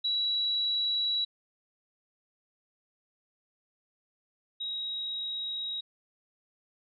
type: tone pair in turn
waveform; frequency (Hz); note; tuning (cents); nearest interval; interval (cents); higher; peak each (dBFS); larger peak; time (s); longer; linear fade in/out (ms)
sine; 3910 / 3814; B7 / A#7; -18 / +39; unison; 43; first; -26 / -32; first; 0.04-1.25 / 4.6-5.81; neither; 10
effects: none